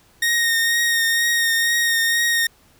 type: tone with vibrato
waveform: sawtooth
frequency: 1856 Hz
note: A#6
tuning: 8 cents flat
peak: -13 dBFS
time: 0.22-2.47 s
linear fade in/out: 5 ms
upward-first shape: triangle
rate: 2.1 Hz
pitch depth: 24 cents each way
effects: pink hiss -55 dBFS RMS until 2.79 s